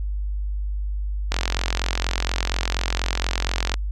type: click train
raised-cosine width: 0.2 ms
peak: -5 dBFS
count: 108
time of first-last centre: 1.32-3.741 s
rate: 44.2 Hz
effects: added 50 Hz sine -23 dBFS peak until 3.91 s